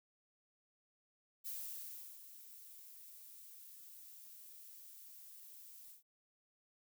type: noise with ADSR envelope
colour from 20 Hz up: violet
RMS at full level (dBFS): -44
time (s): 1.44-6.03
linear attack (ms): 26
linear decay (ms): 710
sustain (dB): -12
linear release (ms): 120
effects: none